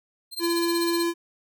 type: tone with tremolo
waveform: sawtooth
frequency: 4163 Hz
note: C8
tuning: 10 cents flat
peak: -24 dBFS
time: 0.31-1.07 s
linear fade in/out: 50 ms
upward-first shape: sine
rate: 16 Hz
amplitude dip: 95%
type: tone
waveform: square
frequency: 340 Hz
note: F4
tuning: 46 cents flat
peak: -23 dBFS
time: 0.39-1.14 s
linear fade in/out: 50 ms
effects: none